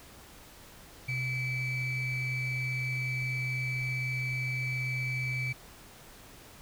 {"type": "ring-modulated tone", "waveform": "triangle", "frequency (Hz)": 1092, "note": "C#6", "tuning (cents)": -26, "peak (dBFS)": -25, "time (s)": [1.08, 5.53], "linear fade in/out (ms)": 10, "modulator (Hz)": 1220, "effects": ["pink hiss -52 dBFS RMS until 6.61 s"]}